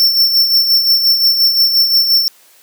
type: tone with tremolo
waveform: square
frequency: 5410 Hz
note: E8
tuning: 44 cents sharp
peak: -7 dBFS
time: 0-2.28 s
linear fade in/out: 0 ms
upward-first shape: sine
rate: 5.7 Hz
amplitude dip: 55%
effects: white hiss -47 dBFS RMS until 2.62 s + high-pass 300 Hz 12 dB/octave